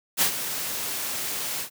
white noise with ADSR envelope, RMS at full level -19 dBFS, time 0.17-1.7 s, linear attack 45 ms, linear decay 93 ms, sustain -11 dB, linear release 95 ms, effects high-pass 100 Hz 12 dB/octave

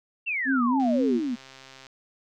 sine exponential sweep, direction down, 2794 to 225.2 Hz, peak -25 dBFS, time 0.26-1.36 s, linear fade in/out 20 ms
sine tone with vibrato, 253.7 Hz, B3, 47 cents sharp, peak -21 dBFS, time 0.45-1.21 s, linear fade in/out 50 ms, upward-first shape sine, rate 3.8 Hz, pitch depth 110 cents each way
click train, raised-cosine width 0.2 ms, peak -29 dBFS, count 143, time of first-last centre 0.8-1.868 s, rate 133 Hz
effects none

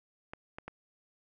clicks, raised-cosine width 0.5 ms, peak -26 dBFS, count 3, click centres 0.335 / 0.585 / 0.68 s, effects none

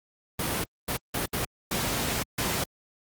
pink noise bursts at uneven times, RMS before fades -28 dBFS, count 6, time 0.39-0.64 / 0.88-0.97 / 1.14-1.26 / 1.33-1.45 / 1.71-2.23 / 2.38-2.64 s, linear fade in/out 5 ms, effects high-pass 60 Hz 12 dB/octave + Opus 32 kbps

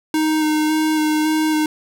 square tone with vibrato, 309.6 Hz, D#4, 9 cents flat, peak -16 dBFS, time 0.14-1.66 s, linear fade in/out 2 ms, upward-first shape square, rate 1.8 Hz, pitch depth 13 cents each way, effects none

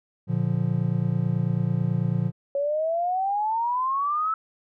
triangle chord, Bb major, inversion none, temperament just, 116.54 / 145.68 / 174.81 Hz, Bb2 / D3 / F3, 0 / -14 / +2 cents, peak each -24 dBFS, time 0.27-2.32 s, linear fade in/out 50 ms
sine exponential sweep, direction up, 554 to 1318.5 Hz, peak -22 dBFS, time 2.55-4.34 s, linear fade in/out 2 ms
effects none

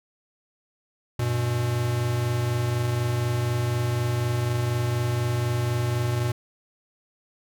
square tone pair together, 96.54 / 120.6 Hz, G2 / B2, -26 / -41 cents, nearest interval major third, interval 385 cents, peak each -31 / -24 dBFS, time 1.19-6.32 s, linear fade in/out 5 ms, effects none

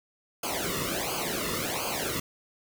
pink noise with flanger, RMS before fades -31 dBFS, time 0.43-2.2 s, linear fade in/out 5 ms, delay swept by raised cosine 0.53 to 1.3 ms, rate 1.4 Hz, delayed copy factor -0.95, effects none

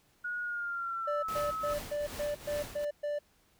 sine tone with pitch glide, 1448 to 1290 Hz, F#6 to E6, -38 to -38 cents, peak -33 dBFS, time 0.24-1.74 s, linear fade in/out 10 ms, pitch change -200 cents, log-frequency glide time 0.42-1.35 s
triangle tone bursts, 587.3 Hz, D5, in tune, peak -29 dBFS, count 8, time 1.07-3.19 s, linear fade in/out 10 ms, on 160 ms, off 120 ms
pink noise with tremolo, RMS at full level -41 dBFS, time 1.28-2.85 s, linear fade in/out 5 ms, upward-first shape triangle, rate 2.5 Hz, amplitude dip 75%
effects pink hiss -68 dBFS RMS until 3.59 s

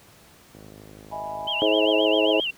click train, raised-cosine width 2 ms, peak -31 dBFS, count 49, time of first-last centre 0.55-1.468 s, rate 52.3 Hz
sine chord, E major seventh, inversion third, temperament equal, 622.3 / 659.3 / 830.6 / 987.8 Hz, D#5 / E5 / G#5 / B5, 0 / 0 / 0 / 0 cents, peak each -37 / -37 / -32 / -37 dBFS, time 1.11-2.41 s, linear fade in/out 20 ms
sine tone with vibrato, 2960 Hz, F#7, in tune, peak -24 dBFS, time 1.47-2.51 s, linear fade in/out 10 ms, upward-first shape sine, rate 7.6 Hz, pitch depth 160 cents each way
harmonic tone, 107 Hz, A2, 48 cents flat, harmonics 3 / 4 / 5 / 6, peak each -24 / -24 / -24 / -24 dBFS, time 1.62-2.4 s, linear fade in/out 0 ms
effects pink hiss -52 dBFS RMS until 2.57 s + high-pass 60 Hz 12 dB/octave

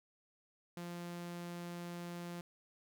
sawtooth tone, 173.6 Hz, F3, 10 cents flat, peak -39 dBFS, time 0.77-2.41 s, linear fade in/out 2 ms, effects none

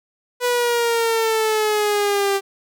sawtooth exponential sweep, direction down, 493.9 to 392 Hz, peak -13 dBFS, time 0.4-2.41 s, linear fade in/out 50 ms, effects none

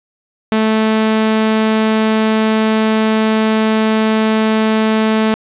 sawtooth tone, 218.8 Hz, A3, 9 cents flat, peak -7 dBFS, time 0.52-5.34 s, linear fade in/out 0 ms, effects resampled to 8000 Hz + 7-bit

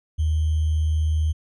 sine tone with sample-and-hold, 77.78 Hz, D#2, in tune, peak -18 dBFS, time 0.18-1.33 s, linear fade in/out 20 ms, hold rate 3150 Hz, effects resampled to 22050 Hz

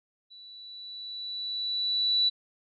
sine tone with level ramp, 3951 Hz, B7, in tune, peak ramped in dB -47 to -20 dBFS, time 0.3-2.3 s, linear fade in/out 20 ms, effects none

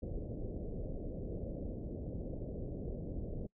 pink low-pass noise, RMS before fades -41 dBFS, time 0.02-3.47 s, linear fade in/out 10 ms, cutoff 580 Hz, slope 48 dB/octave, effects noise-tail reverb RT60 0.1 s tail -26 dB re dry

